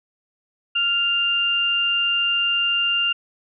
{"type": "tone pair together", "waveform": "sine", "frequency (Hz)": [1397, 2794], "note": ["F6", "F7"], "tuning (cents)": [0, 0], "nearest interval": "octave", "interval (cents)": 1200, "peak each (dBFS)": [-27, -18], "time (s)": [0.75, 3.13], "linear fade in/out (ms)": 10, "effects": []}